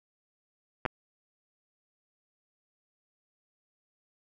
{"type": "clicks", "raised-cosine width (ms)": 0.5, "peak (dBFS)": -14, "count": 2, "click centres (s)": [0.853, 0.861], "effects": []}